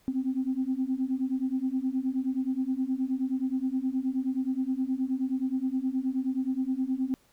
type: beating tone pair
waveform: sine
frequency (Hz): 256 / 265.5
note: C4 / C4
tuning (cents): -38 / +25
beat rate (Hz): 9.5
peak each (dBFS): -29 / -28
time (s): 0.08-7.14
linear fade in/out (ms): 0
effects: tanh soft clip ceiling -19 dBFS + pink hiss -64 dBFS RMS until 7.32 s